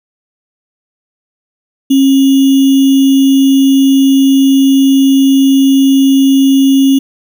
sine tone with sample-and-hold, 271 Hz, C#4, 39 cents flat, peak -4 dBFS, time 1.9-6.99 s, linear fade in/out 10 ms, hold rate 3150 Hz, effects none

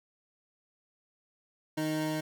25% pulse tone pair together, 155.64 / 310.3 Hz, D#3 / D#4, +1 / -5 cents, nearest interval octave, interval 1194 cents, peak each -31 / -29 dBFS, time 1.77-2.21 s, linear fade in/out 10 ms, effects none

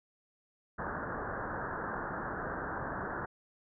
white low-pass noise, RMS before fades -38 dBFS, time 0.78-3.26 s, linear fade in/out 10 ms, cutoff 1700 Hz, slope 96 dB/octave, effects none

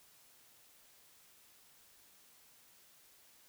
silence, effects white hiss -64 dBFS RMS until 3.48 s

